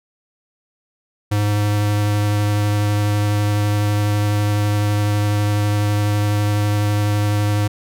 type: tone with vibrato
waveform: square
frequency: 103.83 Hz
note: G#2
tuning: in tune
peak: -16 dBFS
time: 1.31-7.68 s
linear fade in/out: 10 ms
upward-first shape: triangle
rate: 12 Hz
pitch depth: 12 cents each way
effects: none